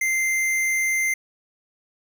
sine tone with hard clipping, 2086 Hz, C7, 6 cents flat, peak -21 dBFS, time 0.01-1.14 s, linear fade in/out 5 ms, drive 16 dB, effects none

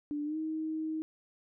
sine tone with pitch glide, 294.1 to 315.2 Hz, D4 to D#4, +3 to +23 cents, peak -32 dBFS, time 0.11-1.02 s, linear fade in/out 0 ms, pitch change +120 cents, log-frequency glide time 0.24-0.37 s, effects none

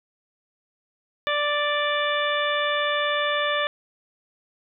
harmonic tone, 587.3 Hz, D5, in tune, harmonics 1 / 2 / 3 / 4 / 5 / 6, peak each -26 / -27 / -27 / -32 / -33 / -30 dBFS, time 1.27-3.67 s, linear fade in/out 0 ms, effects none

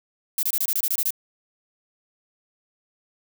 violet noise bursts, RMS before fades -23 dBFS, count 10, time 0.38-1.106 s, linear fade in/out 2 ms, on 51 ms, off 24 ms, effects none

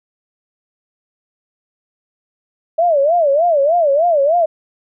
sine tone with vibrato, 622.3 Hz, D#5, in tune, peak -10 dBFS, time 2.78-4.46 s, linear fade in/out 10 ms, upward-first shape sine, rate 3.3 Hz, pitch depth 220 cents each way, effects none

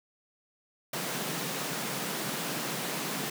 pink high-pass noise, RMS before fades -34 dBFS, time 0.93-3.3 s, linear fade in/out 5 ms, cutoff 130 Hz, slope 96 dB/octave, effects none

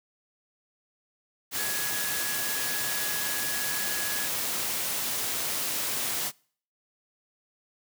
sine tone in noise, 1678 Hz, G#6, 17 cents sharp, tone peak -35 dBFS, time 1.55-4.3 s, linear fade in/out 50 ms, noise white, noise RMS -30 dBFS, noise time 1.51-6.32 s, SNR -8 dB, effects noise-tail reverb RT60 0.5 s tail -25 dB re dry + high-pass 100 Hz 12 dB/octave

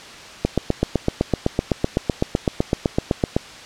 click train, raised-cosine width 2 ms, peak -3 dBFS, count 24, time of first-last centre 0.45-3.365 s, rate 7.89 Hz, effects white hiss -38 dBFS RMS until 3.65 s + low-pass 5000 Hz 12 dB/octave

